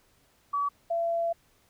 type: tone pair in turn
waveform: sine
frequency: 1141 / 675.3 Hz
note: C#6 / E5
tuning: +50 / +42 cents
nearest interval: major sixth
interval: 908 cents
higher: first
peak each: -25 dBFS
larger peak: neither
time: 0.53-0.69 / 0.9-1.33 s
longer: second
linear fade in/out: 10 ms
effects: pink hiss -65 dBFS RMS until 1.69 s